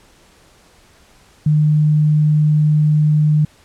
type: tone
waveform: sine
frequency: 151.7 Hz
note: D#3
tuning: 44 cents flat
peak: -10 dBFS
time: 1.46-3.45 s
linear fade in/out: 5 ms
effects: pink hiss -50 dBFS RMS until 3.64 s + low-pass 10000 Hz 12 dB/octave